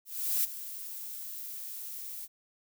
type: noise with ADSR envelope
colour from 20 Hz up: violet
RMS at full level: -27 dBFS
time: 0.05-2.28 s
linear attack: 390 ms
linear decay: 15 ms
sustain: -14 dB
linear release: 44 ms
effects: none